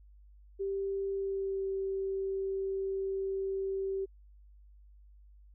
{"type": "tone with pitch glide", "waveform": "sine", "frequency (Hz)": [392, 387.1], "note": ["G4", "G4"], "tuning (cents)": [0, -22], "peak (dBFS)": -31, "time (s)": [0.59, 4.06], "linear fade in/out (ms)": 20, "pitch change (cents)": -22, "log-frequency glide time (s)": [1.13, 1.67], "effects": ["added 50 Hz sine -54 dBFS peak until 5.54 s"]}